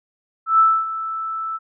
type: tone with ADSR envelope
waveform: sine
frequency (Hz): 1318.5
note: E6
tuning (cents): 0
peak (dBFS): -9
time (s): 0.46-1.59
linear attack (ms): 130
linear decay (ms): 260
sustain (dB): -14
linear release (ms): 34
effects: none